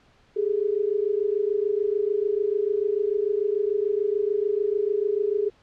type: tone pair together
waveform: sine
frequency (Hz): 399.6 / 426.4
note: G4 / G#4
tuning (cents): +33 / +46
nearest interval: minor second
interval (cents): 113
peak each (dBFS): -24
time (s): 0.36-5.5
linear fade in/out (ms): 10
effects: pink hiss -59 dBFS RMS until 5.62 s + low-pass 4000 Hz 12 dB/octave